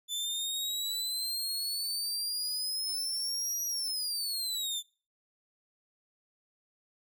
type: exponential two-way sweep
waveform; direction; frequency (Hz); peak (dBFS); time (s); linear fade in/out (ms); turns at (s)
sawtooth; up then down; 3500 to 5800 to 3500; -29; 0.08-4.83; 50; 3.65
effects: noise-tail reverb RT60 0.4 s tail -25 dB re dry